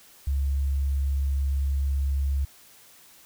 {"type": "tone", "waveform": "sine", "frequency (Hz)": 69, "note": "C#2", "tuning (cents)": -7, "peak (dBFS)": -22, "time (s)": [0.27, 2.45], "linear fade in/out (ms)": 5, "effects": ["white hiss -53 dBFS RMS until 3.25 s"]}